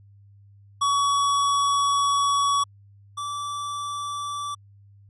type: tone pair in turn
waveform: square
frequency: 1129 / 1160.1 Hz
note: C#6 / D6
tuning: +31 / -22 cents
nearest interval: unison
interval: 47 cents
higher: second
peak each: -20 / -29 dBFS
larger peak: first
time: 0.81-2.64 / 3.17-4.55 s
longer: first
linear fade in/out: 10 ms
effects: added 100 Hz sine -49 dBFS peak until 5.09 s + resampled to 24000 Hz